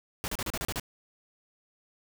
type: noise bursts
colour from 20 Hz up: pink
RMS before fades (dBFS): -33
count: 8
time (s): 0.24-0.798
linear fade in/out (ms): 0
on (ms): 40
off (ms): 34
effects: none